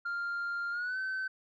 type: tone with pitch glide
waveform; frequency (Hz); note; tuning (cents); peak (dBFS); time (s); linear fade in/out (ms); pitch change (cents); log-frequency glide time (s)
sine; 1396.9 to 1532.2; F6 to G6; 0 to -40; -30; 0.05-1.28; 10; +160; 0.71-0.98
effects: tanh soft clip ceiling -31 dBFS